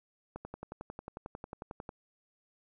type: click train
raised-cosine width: 1 ms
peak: -27 dBFS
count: 18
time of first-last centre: 0.36-1.892 s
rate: 11.1 Hz
effects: none